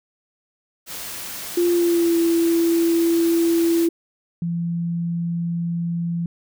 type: noise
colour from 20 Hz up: white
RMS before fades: -32 dBFS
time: 0.86-3.89 s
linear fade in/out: 50 ms
type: tone with pitch glide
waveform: sine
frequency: 348.3 to 335.1 Hz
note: F4 to E4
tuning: -5 to +29 cents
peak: -15 dBFS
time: 1.57-3.89 s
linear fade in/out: 5 ms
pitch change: -66 cents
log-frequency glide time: 1.69-2.19 s
type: tone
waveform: sine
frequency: 170 Hz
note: F3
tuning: 46 cents flat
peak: -21 dBFS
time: 4.42-6.26 s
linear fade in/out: 2 ms
effects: none